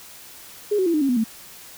sine tone with pitch steps, 415.3 / 374.3 / 337.3 / 304 / 274 / 246.9 / 222.6 Hz, G#4 / F#4 / E4 / D#4 / C#4 / B3 / A3, 0 / +20 / +40 / -40 / -20 / 0 / +20 cents, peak -17 dBFS, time 0.71-1.242 s, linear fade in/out 10 ms, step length 76 ms, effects white hiss -43 dBFS RMS until 1.77 s

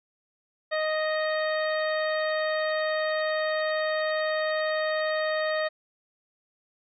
harmonic tone, 622.3 Hz, D#5, in tune, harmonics 1 / 2 / 3 / 4 / 5 / 6 / 7, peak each -26 / -34 / -31 / -44 / -46 / -41 / -41 dBFS, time 0.71-5.69 s, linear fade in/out 20 ms, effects none

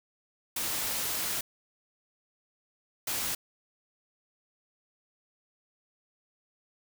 white noise bursts at uneven times, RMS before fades -32 dBFS, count 2, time 0.56-1.41 / 3.07-3.35 s, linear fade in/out 5 ms, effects none

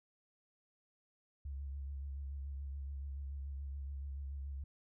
sine tone with vibrato, 69.3 Hz, C#2, in tune, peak -40 dBFS, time 1.45-4.64 s, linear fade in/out 5 ms, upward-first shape sine, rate 7 Hz, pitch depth 43 cents each way, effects none

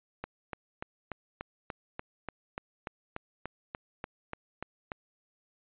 click train, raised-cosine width 0.5 ms, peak -21 dBFS, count 17, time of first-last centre 0.24-4.918 s, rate 3.42 Hz, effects resampled to 8000 Hz

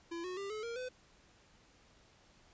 square tone with pitch steps, 337.5 / 365.9 / 396.7 / 430.2 / 466.4 / 505.7 Hz, E4 / F#4 / G4 / A4 / A#4 / B4, +41 / -19 / +21 / -39 / +1 / +41 cents, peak -40 dBFS, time 0.11-0.89 s, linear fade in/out 10 ms, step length 130 ms, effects pink hiss -65 dBFS RMS until 2.53 s + resampled to 16000 Hz

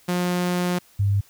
sawtooth / sine tone pair in turn, 178.2 / 100.01 Hz, F3 / G2, +35 / +35 cents, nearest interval minor seventh, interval 1000 cents, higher first, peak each -17 dBFS, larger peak neither, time 0.08-0.79 / 0.99-1.21 s, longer first, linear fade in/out 10 ms, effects white hiss -55 dBFS RMS until 1.29 s

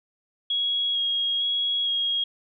sine tone with vibrato, 3300 Hz, G#7, 12 cents flat, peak -22 dBFS, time 0.5-2.24 s, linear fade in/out 5 ms, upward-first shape square, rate 1.1 Hz, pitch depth 12 cents each way, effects none

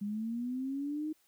sine linear sweep, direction up, 200 to 313.3 Hz, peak -33 dBFS, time 0.01-1.13 s, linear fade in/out 10 ms, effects white hiss -70 dBFS RMS until 1.27 s

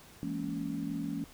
sine chord, A# half-diminished seventh, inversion second, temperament just, 167.82 / 209.8 / 233.1 / 279.7 Hz, E3 / G#3 / A#3 / C#4, +31 / +18 / 0 / +16 cents, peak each -39 / -40 / -40 / -36 dBFS, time 0.23-1.24 s, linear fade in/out 0 ms, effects pink hiss -55 dBFS RMS until 1.33 s

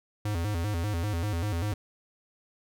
square tone with vibrato, 94 Hz, F#2, 28 cents sharp, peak -28 dBFS, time 0.25-1.74 s, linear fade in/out 5 ms, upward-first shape square, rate 5.1 Hz, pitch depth 190 cents each way, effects none

